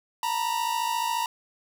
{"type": "tone pair together", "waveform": "45% pulse", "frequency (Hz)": [914, 968.3], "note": ["A#5", "B5"], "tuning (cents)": [-34, -34], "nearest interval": "minor second", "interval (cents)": 100, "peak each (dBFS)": -28, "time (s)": [0.23, 1.26], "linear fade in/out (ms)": 2, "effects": []}